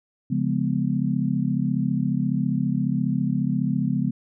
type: chord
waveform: sine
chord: C# dominant seventh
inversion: none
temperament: just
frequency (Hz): 138.59 / 173.24 / 207.9 / 249.5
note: C#3 / E#3 / G#3 / B3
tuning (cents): 0 / -14 / +2 / +18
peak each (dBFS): -26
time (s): 0.3-4.11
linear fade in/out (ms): 10
effects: none